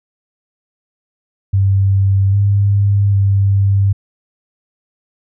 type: tone with pitch steps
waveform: sine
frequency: 97.6 / 100.6 / 98.8 Hz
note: G2 / G2 / G2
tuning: -7 / +45 / +14 cents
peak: -9 dBFS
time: 1.53-3.93 s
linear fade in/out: 10 ms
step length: 800 ms
effects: none